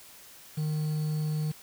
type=tone with quantisation; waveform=triangle; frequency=153.5 Hz; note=D#3; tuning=23 cents flat; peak=-25 dBFS; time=0.57-1.52 s; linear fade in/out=10 ms; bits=8; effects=white hiss -51 dBFS RMS until 1.62 s